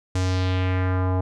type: tone with low-pass filter sweep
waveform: square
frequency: 92.5 Hz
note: F#2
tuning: in tune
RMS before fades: -22 dBFS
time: 0.15-1.21 s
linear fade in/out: 5 ms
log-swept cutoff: 7500 to 840 Hz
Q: 1.8
effects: none